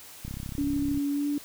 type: click train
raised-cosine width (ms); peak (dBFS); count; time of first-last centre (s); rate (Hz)
5; -24; 25; 0.25-0.975; 33.1
type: tone with pitch glide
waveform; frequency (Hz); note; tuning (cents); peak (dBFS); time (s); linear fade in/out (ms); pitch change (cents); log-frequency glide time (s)
sine; 284.3 to 289.8; C#4 to D4; +44 to -23; -25; 0.58-1.38; 2; +33; 1.1-1.27
effects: white hiss -47 dBFS RMS until 1.44 s